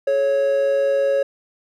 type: tone pair together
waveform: triangle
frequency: 427.7 / 552.7 Hz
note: A4 / C#5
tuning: -49 / -5 cents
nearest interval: major third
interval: 444 cents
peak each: -24 / -14 dBFS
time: 0.07-1.23 s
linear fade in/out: 5 ms
effects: none